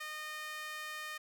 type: tone with high-pass filter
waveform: sawtooth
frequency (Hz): 613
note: D#5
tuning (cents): -26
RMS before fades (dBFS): -43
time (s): 0-1.18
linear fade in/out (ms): 10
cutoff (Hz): 1600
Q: 2.2
effects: none